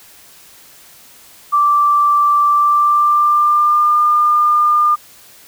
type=tone with pitch glide; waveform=sine; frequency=1170 to 1205 Hz; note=D6 to D6; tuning=-7 to +44 cents; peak=-9 dBFS; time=1.52-4.96 s; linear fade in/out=20 ms; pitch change=+51 cents; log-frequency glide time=2.48-3.99 s; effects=white hiss -43 dBFS RMS until 5.47 s